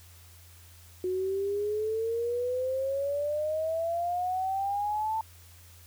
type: exponential sweep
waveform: sine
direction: up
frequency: 363.9 to 893 Hz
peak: -27 dBFS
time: 1.04-5.21 s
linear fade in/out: 2 ms
effects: added 86 Hz sine -52 dBFS peak until 5.86 s + white hiss -56 dBFS RMS until 5.86 s